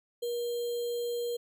sine tone with sample-and-hold, 476.3 Hz, A#4, 37 cents sharp, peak -30 dBFS, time 0.22-1.37 s, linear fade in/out 10 ms, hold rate 3675 Hz, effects none

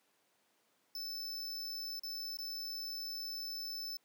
square tone with dropouts, 5274 Hz, E8, in tune, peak -40 dBFS, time 0.95-3.97 s, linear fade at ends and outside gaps 2 ms, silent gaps 1.995-2.034 / 2.371-2.387 s, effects pink hiss -74 dBFS RMS until 4.04 s + high-pass 300 Hz 12 dB/octave

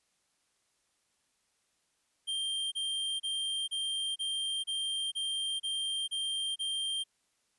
square tone bursts, 3174 Hz, G7, 21 cents sharp, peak -32 dBFS, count 10, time 2.27-7.04 s, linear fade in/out 20 ms, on 450 ms, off 30 ms, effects white hiss -75 dBFS RMS until 7.58 s + resampled to 24000 Hz

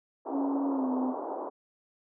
white band-pass noise, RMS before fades -36 dBFS, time 0.25-1.5 s, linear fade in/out 20 ms, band 270 to 1000 Hz, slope 48 dB/octave
sine tone with pitch glide, 277.2 to 257.1 Hz, C#4 to C4, 0 to -30 cents, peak -27 dBFS, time 0.3-1.15 s, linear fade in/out 50 ms, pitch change -130 cents, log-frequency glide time 0.7-0.88 s
effects none

